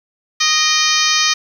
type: harmonic tone with a mistuned harmonic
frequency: 622.3 Hz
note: D#5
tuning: in tune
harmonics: 2 / 3 / 4 / 5 / 6 / 7 / 8 / 9 / 10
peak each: -21 / -21 / -21 / -21 / -21 / -21 / -21 / -21 / -21 dBFS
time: 0.4-1.34 s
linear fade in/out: 10 ms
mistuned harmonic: 4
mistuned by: -50 cents
effects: 7-bit